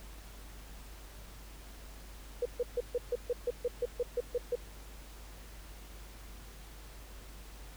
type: tone bursts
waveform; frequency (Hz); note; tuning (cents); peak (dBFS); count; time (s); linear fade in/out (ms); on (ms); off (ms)
sine; 486.2; B4; -27; -28; 13; 2.42-4.555; 5; 35; 140
effects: added 50 Hz sine -48 dBFS peak until 7.76 s + pink hiss -54 dBFS RMS until 7.76 s